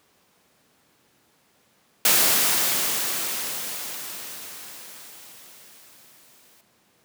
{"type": "noise with exponential decay", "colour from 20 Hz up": "white", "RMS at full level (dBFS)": -17, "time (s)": [2.05, 6.61], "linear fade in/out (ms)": 2, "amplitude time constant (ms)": 990, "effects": ["pink hiss -62 dBFS RMS until 7.04 s", "high-pass 150 Hz 12 dB/octave"]}